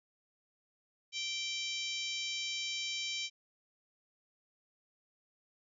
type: harmonic tone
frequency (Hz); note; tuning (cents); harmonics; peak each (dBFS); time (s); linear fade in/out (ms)
780; G5; -9; 3 / 4 / 5 / 6 / 7 / 8 / 9; -41 / -40 / -42 / -47 / -44 / -48 / -49; 1.12-3.3; 50
effects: none